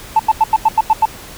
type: tone bursts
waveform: sine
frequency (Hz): 880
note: A5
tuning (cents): 0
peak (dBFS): -5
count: 8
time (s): 0.16-1.055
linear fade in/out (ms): 5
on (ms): 34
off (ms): 89
effects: tanh soft clip ceiling -3 dBFS + pink hiss -34 dBFS RMS until 1.37 s